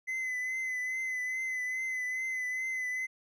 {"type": "tone with vibrato", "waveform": "triangle", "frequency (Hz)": 2031, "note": "B6", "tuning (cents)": 48, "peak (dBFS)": -30, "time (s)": [0.07, 3.07], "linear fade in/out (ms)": 20, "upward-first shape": "triangle", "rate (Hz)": 2.4, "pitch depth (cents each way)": 36, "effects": []}